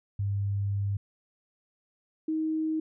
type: tone pair in turn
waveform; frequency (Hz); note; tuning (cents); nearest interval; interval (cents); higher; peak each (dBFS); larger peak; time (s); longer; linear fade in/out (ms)
sine; 100 / 315.3; G2 / D#4; +35 / +23; octave + minor sixth; 1988; second; -26; neither; 0.19-0.97 / 2.28-2.8; first; 5
effects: none